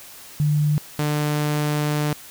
sine / sawtooth tone pair in turn, 149.1 / 149.1 Hz, D3 / D3, +27 / +27 cents, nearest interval unison, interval 0 cents, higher neither, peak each -16 dBFS, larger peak neither, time 0.4-0.78 / 0.99-2.13 s, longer second, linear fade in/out 0 ms, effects white hiss -42 dBFS RMS until 2.3 s

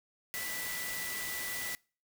sine tone in noise, 1975.5 Hz, B6, in tune, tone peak -40 dBFS, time 0.34-1.75 s, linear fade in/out 0 ms, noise white, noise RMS -39 dBFS, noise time 0.34-1.75 s, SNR -4 dB, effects noise-tail reverb RT60 0.4 s tail -26 dB re dry

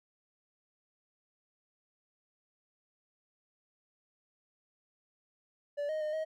triangle tone with pitch steps, 579 / 623 / 611 / 631 Hz, D5 / D#5 / D#5 / D#5, -25 / +2 / -32 / +24 cents, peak -30 dBFS, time 5.77-6.25 s, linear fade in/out 20 ms, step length 120 ms, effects none

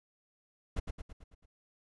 brown noise with echo, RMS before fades -32 dBFS, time 0.76-0.8 s, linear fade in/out 10 ms, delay 110 ms, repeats 6, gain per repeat -5 dB, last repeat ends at 1.46 s, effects resampled to 24000 Hz

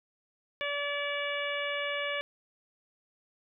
harmonic tone, 575 Hz, D5, 37 cents flat, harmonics 1 / 2 / 3 / 4 / 5 / 6, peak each -35 / -40 / -37 / -36 / -39 / -43 dBFS, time 0.61-2.21 s, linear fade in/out 0 ms, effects none

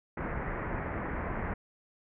pink low-pass noise, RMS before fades -35 dBFS, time 0.17-1.54 s, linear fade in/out 5 ms, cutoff 2100 Hz, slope 48 dB/octave, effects none

